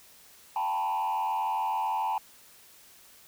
sine tone with frequency modulation, 881 Hz, A5, 2 cents sharp, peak -24 dBFS, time 0.56-2.18 s, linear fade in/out 2 ms, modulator 87 Hz, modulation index 1.1, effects tanh soft clip ceiling -25 dBFS + white hiss -55 dBFS RMS until 3.27 s

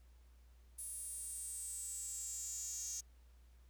sawtooth tone with high-pass filter sweep, 465.8 Hz, A#4, 1 cent flat, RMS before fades -45 dBFS, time 0.78-3.01 s, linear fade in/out 10 ms, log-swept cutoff 10000 to 6400 Hz, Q 8.9, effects added 60 Hz sine -60 dBFS peak until 3.69 s + pink hiss -75 dBFS RMS until 3.69 s

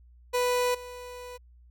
30% pulse tone with level steps, 493.9 Hz, B4, in tune, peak -21 / -37 dBFS, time 0.33-1.38 s, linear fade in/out 20 ms, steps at 0.74 s, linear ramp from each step 10 ms, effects added 60 Hz sine -52 dBFS peak until 1.7 s

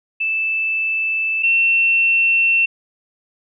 sine tone pair in turn, 2637 / 2700 Hz, E7 / E7, 0 / +41 cents, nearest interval unison, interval 41 cents, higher second, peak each -17 / -12 dBFS, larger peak second, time 0.2-1.43 / 1.43-2.66 s, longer neither, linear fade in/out 10 ms, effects none

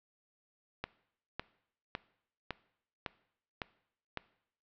click train, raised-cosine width 0.3 ms, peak -19 dBFS, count 7, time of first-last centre 0.84-4.173 s, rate 1.8 Hz, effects noise-tail reverb RT60 0.7 s tail -20 dB re dry + low-pass 4000 Hz 12 dB/octave

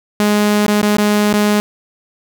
sawtooth tone with dropouts, 208.3 Hz, G#3, 5 cents sharp, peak -7 dBFS, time 0.2-1.6 s, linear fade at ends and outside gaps 0 ms, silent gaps 0.664-0.68 / 0.816-0.829 / 0.969-0.983 / 1.329-1.338 s, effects none

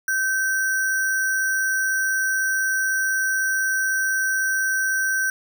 sine tone with sample-and-hold, 1548 Hz, G6, 22 cents flat, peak -19 dBFS, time 0.08-5.3 s, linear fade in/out 2 ms, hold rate 7350 Hz, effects none

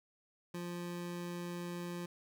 25% pulse tone, 174.61 Hz, F3, in tune, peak -36 dBFS, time 0.54-2.06 s, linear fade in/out 5 ms, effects none

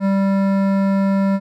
triangle tone with hard clipping, 195.5 Hz, G3, 4 cents flat, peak -16 dBFS, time 0-1.4 s, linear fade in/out 50 ms, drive 18 dB, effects none

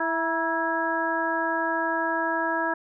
harmonic tone with a mistuned harmonic, 329.6 Hz, E4, in tune, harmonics 1 / 2 / 3 / 4 / 5, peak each -31 / -30 / -28 / -33 / -28 dBFS, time 0-2.74 s, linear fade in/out 5 ms, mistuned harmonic 3, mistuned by -48 cents, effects none

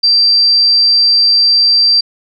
sine tone, 4699 Hz, D8, in tune, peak -6 dBFS, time 0.03-2.01 s, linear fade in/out 10 ms, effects none

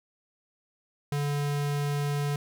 square tone, 144.4 Hz, D3, 29 cents flat, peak -27 dBFS, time 1.12-2.36 s, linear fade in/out 2 ms, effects none

